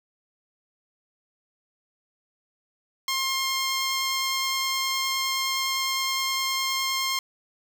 10% pulse tone with vibrato, 1065 Hz, C6, 30 cents sharp, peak -16 dBFS, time 3.08-7.19 s, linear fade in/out 2 ms, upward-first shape triangle, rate 9.7 Hz, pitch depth 8 cents each way, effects none

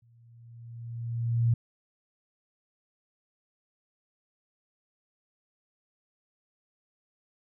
sine tone with exponential growth, 117 Hz, A#2, 7 cents sharp, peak -19 dBFS, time 0.02-1.54 s, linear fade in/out 5 ms, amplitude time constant 330 ms, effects none

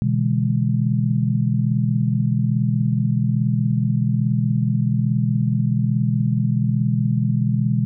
sine chord, E dominant seventh, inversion second, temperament just, 123.61 / 148.33 / 164.81 / 206 Hz, B2 / D3 / E3 / G#3, +2 / +18 / 0 / -14 cents, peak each -19 / -24 / -25 / -22 dBFS, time 0.02-7.85 s, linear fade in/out 0 ms, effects none

